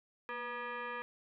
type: tone with frequency modulation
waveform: sine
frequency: 233.1 Hz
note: A#3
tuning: in tune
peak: -38 dBFS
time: 0.29-1.02 s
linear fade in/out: 0 ms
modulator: 724 Hz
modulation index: 2.7
effects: none